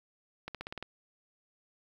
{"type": "accelerating click train", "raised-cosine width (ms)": 0.3, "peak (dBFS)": -23, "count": 7, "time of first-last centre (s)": [0.48, 0.826], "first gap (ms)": 67, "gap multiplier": 0.94, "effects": ["9-bit"]}